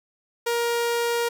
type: tone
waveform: sawtooth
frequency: 471.2 Hz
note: A#4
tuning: 19 cents sharp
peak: -18 dBFS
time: 0.46-1.29 s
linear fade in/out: 10 ms
effects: none